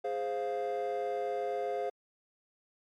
triangle chord, F minor, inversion first, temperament equal, 415.3 / 523.3 / 698.5 Hz, Ab4 / C5 / F5, 0 / 0 / 0 cents, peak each -33 dBFS, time 0.04-1.9 s, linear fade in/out 10 ms, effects tanh soft clip ceiling -23 dBFS + MP3 96 kbps

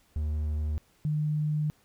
triangle / sine tone pair in turn, 76 / 151.39 Hz, D#2 / D#3, -40 / -47 cents, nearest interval octave, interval 1193 cents, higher second, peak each -25 dBFS, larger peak neither, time 0.16-0.78 / 1.05-1.7 s, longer second, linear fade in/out 0 ms, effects pink hiss -65 dBFS RMS until 1.84 s

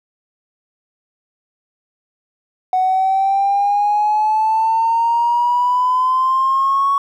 triangle exponential sweep, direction up, 740 to 1118 Hz, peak -9 dBFS, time 2.73-6.98 s, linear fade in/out 2 ms, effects tanh soft clip ceiling -10 dBFS

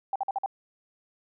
sine tone bursts, 784 Hz, G5, in tune, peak -25 dBFS, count 5, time 0.13-0.461 s, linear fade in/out 2 ms, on 27 ms, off 49 ms, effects none

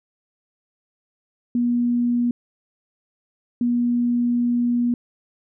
sine tone bursts at uneven times, 240.8 Hz, B3, 44 cents flat, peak -17 dBFS, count 2, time 1.55-2.31 / 3.61-4.94 s, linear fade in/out 2 ms, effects none

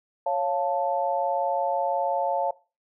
sine chord, Db augmented, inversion none, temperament equal with one note detuned, 552.8 / 698.5 / 880 Hz, Db5 / F5 / A5, -5 / 0 / 0 cents, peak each -27 dBFS, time 0.26-2.51 s, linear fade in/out 5 ms, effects noise-tail reverb RT60 0.3 s tail -19 dB re dry

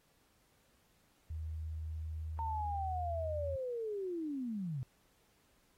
sine tone with pitch glide, 79.1 to 82.79 Hz, D#2 to E2, +29 to +8 cents, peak -38 dBFS, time 1.3-3.56 s, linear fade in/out 5 ms, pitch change +79 cents, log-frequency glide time 2.79-3.44 s
sine linear sweep, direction down, 918 to 120.9 Hz, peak -36 dBFS, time 2.39-4.83 s, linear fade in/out 0 ms
effects pink hiss -72 dBFS RMS until 5.77 s + AAC 48 kbps

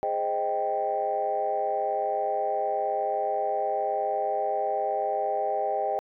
sine chord, Ab major seventh, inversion none, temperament equal, 415.3 / 523.3 / 622.3 / 784 Hz, Ab4 / C5 / Eb5 / G5, 0 / 0 / 0 / 0 cents, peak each -33 / -32 / -29 / -27 dBFS, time 0.03-5.99 s, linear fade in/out 0 ms, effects tanh soft clip ceiling -16 dBFS

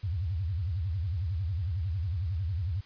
sine tone with vibrato, 88.6 Hz, F2, 25 cents sharp, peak -28 dBFS, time 0.03-2.81 s, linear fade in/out 10 ms, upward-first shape sine, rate 11 Hz, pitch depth 270 cents each way, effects white hiss -56 dBFS RMS until 2.85 s + resampled to 11025 Hz

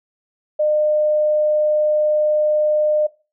sine tone, 606 Hz, D#5, 46 cents flat, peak -14 dBFS, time 0.59-3.07 s, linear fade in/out 10 ms, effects noise-tail reverb RT60 0.3 s tail -18 dB re dry

